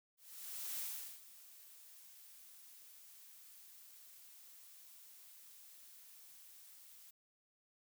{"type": "noise with ADSR envelope", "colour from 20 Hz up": "blue", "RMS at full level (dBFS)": -42, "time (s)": [0.17, 7.11], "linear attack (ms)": 620, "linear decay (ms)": 410, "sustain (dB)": -17, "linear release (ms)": 9, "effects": []}